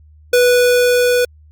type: tone with level ramp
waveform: square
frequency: 491.7 Hz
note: B4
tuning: 8 cents flat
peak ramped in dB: -9 to -12 dBFS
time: 0.33-1.25 s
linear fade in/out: 5 ms
effects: added 76 Hz sine -42 dBFS peak until 1.51 s + Opus 48 kbps